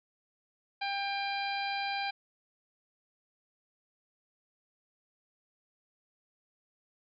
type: harmonic tone with a mistuned harmonic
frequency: 796 Hz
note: G5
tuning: 26 cents sharp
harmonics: 1 / 2 / 3 / 4 / 5 / 6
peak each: -34 / -40 / -38 / -44 / -42 / -45 dBFS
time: 0.81-2.11 s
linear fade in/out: 10 ms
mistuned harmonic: 5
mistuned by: +22 cents
effects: none